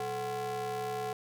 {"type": "ring-modulated tone", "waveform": "square", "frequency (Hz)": 155.56, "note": "D#3", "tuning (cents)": 0, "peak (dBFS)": -31, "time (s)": [0, 1.13], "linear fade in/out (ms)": 2, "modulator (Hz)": 588, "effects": []}